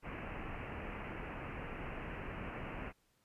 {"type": "low-pass noise", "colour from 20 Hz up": "pink", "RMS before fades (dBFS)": -44, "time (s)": [0.02, 2.93], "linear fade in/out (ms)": 50, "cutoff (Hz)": 2800, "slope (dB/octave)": 96, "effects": ["pink hiss -75 dBFS RMS until 3.24 s", "resampled to 32000 Hz"]}